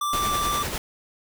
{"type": "tone", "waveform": "square", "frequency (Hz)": 1174.7, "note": "D6", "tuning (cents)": 0, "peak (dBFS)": -24, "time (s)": [0.01, 0.63], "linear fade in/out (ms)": 5}
{"type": "noise with tremolo", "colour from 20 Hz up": "pink", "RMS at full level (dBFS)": -28, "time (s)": [0.13, 0.78], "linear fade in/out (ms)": 2, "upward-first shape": "sine", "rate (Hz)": 10, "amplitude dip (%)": 40}
{"effects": []}